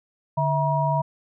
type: tone cluster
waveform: sine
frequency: 145.9 / 651 / 955 Hz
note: D3 / E5 / A#5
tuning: -11 / -22 / +42 cents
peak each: -23 / -26 / -23 dBFS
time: 0.37-1.02 s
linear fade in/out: 10 ms
effects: none